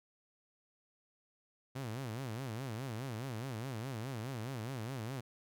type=tone with vibrato; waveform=sawtooth; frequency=121.5 Hz; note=B2; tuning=28 cents flat; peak=-35 dBFS; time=1.75-5.21 s; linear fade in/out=10 ms; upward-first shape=sine; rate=4.8 Hz; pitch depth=220 cents each way; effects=none